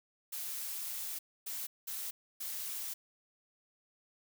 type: noise bursts at uneven times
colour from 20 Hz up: blue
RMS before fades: -40 dBFS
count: 4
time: 0.32-1.19 / 1.46-1.67 / 1.87-2.11 / 2.4-2.94 s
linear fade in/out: 10 ms
effects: none